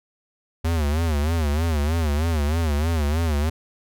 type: tone with vibrato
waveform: square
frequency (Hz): 77.78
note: D#2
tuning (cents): 0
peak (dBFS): -20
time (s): 0.64-3.5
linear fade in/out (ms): 10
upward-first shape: sine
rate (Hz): 3.2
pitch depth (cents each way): 140
effects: none